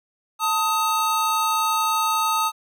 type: tone pair together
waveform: square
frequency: 890 / 1258.7 Hz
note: A5 / D#6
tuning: +20 / +20 cents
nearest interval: tritone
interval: 600 cents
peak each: -24 / -22 dBFS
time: 0.39-2.52 s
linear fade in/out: 50 ms
effects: none